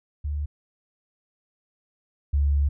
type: tone pair in turn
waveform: sine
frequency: 73.42 / 71.29 Hz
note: D2 / C#2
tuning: 0 / +49 cents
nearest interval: minor second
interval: 51 cents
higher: first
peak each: -25 / -18 dBFS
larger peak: second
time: 0.24-0.46 / 2.33-2.69 s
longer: second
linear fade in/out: 10 ms
effects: none